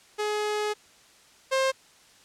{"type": "tone pair in turn", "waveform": "sawtooth", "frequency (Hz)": [421.2, 530.7], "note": ["G#4", "C5"], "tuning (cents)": [24, 24], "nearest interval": "major third", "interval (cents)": 400, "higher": "second", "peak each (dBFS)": [-22, -18], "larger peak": "second", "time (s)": [[0.18, 0.74], [1.51, 1.72]], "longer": "first", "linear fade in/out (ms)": 20, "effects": ["white hiss -56 dBFS RMS until 2.24 s", "low-pass 8000 Hz 12 dB/octave"]}